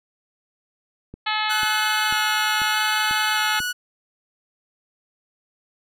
click train, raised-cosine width 3 ms, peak -24 dBFS, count 6, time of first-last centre 1.14-3.603 s, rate 2.03 Hz
harmonic tone, 429.7 Hz, A4, 41 cents flat, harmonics 2 / 3 / 4 / 5 / 6 / 7 / 8 / 9 / 10, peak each -26 / -28 / -29 / -30 / -31 / -31 / -32 / -33 / -33 dBFS, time 1.26-3.6 s, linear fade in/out 10 ms
sawtooth tone with vibrato, 1480 Hz, F#6, in tune, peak -20 dBFS, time 1.49-3.73 s, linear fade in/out 20 ms, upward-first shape square, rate 0.8 Hz, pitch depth 13 cents each way
effects none

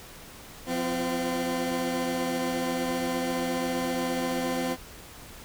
20% pulse tone cluster, 175.8 / 256.3 / 343.2 Hz, F3 / C4 / F4, +12 / -36 / -30 cents, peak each -31 / -23 / -31 dBFS, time 0.66-4.77 s, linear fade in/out 50 ms, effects pink hiss -46 dBFS RMS until 5.44 s

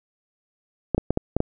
clicks, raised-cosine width 2 ms, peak -7 dBFS, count 6, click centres 0.947 / 0.98 / 1.106 / 1.174 / 1.366 / 1.404 s, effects none

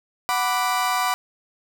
35% pulse chord, B minor, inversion second, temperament equal, 740 / 987.8 / 1174.7 Hz, F#5 / B5 / D6, 0 / 0 / 0 cents, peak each -23 dBFS, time 0.29-1.14 s, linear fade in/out 0 ms, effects none

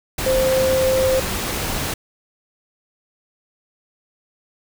sine tone in noise, 523.3 Hz, C5, in tune, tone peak -15 dBFS, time 0.26-1.2 s, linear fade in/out 5 ms, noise pink, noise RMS -24 dBFS, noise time 0.18-1.94 s, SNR +6 dB, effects none

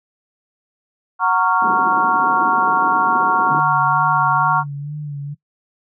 sine chord, Gb major seventh, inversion none, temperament just, 740 / 925 / 1110 / 1387.5 Hz, Gb5 / Bb5 / Db6 / F6, 0 / -14 / +2 / -12 cents, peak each -22 / -18 / -17 / -19 dBFS, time 1.19-4.64 s, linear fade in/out 50 ms
white band-pass noise, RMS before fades -29 dBFS, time 1.62-3.6 s, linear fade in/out 0 ms, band 210 to 380 Hz, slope 24 dB/octave
sine tone with vibrato, 145.9 Hz, D3, 11 cents flat, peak -24 dBFS, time 3.5-5.35 s, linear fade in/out 20 ms, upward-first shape sine, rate 2.2 Hz, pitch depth 51 cents each way
effects noise-tail reverb RT60 0.1 s tail -20 dB re dry

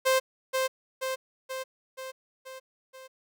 sawtooth tone with echo, 523.3 Hz, C5, in tune, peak -17 dBFS, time 0.05-0.2 s, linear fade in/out 20 ms, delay 480 ms, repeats 6, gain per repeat -4 dB, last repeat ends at 3.08 s, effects none

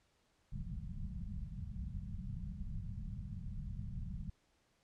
pink low-pass noise, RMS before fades -43 dBFS, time 0.52-4.3 s, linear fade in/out 5 ms, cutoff 210 Hz, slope 96 dB/octave, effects pink hiss -75 dBFS RMS until 4.83 s + low-pass 8000 Hz 12 dB/octave

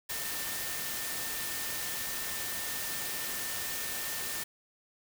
sine tone in noise, 1801 Hz, A6, 40 cents sharp, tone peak -44 dBFS, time 0.09-4.44 s, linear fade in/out 10 ms, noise white, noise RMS -36 dBFS, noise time 0.09-4.44 s, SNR -11 dB, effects none

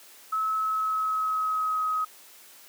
sine tone with pitch glide, 1294 to 1265.2 Hz, E6 to D#6, -32 to +29 cents, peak -24 dBFS, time 0.32-2.05 s, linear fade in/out 10 ms, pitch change -39 cents, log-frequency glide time 0.55-1.85 s, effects white hiss -51 dBFS RMS until 2.68 s + high-pass 300 Hz 12 dB/octave

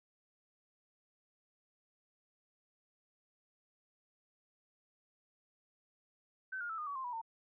sine tone with pitch steps, 1531 / 1420.2 / 1317.5 / 1222.2 / 1133.8 / 1051.8 / 975.7 / 905.1 Hz, G6 / F6 / E6 / D#6 / C#6 / C6 / B5 / A5, -41 / +29 / -1 / -31 / +39 / +9 / -21 / +49 cents, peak -38 dBFS, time 6.52-7.216 s, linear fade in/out 10 ms, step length 87 ms, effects none

